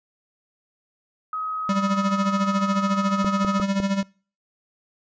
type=tone; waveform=sine; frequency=1267 Hz; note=D#6; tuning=31 cents sharp; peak=-25 dBFS; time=1.33-3.62 s; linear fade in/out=2 ms
type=tone with tremolo; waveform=square; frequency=196.3 Hz; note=G3; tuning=3 cents sharp; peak=-19 dBFS; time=1.69-4.03 s; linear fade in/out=2 ms; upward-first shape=sine; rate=14 Hz; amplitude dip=70%
type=clicks; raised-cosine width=2 ms; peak=-16 dBFS; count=4; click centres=3.246 / 3.448 / 3.599 / 3.801 s
effects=noise-tail reverb RT60 0.4 s tail -24 dB re dry + resampled to 16000 Hz